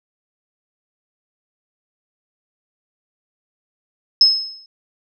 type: tone with exponential decay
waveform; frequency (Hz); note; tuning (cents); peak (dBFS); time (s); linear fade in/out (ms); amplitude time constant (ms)
sine; 5180; E8; -31; -5; 4.21-4.66; 2; 97
effects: none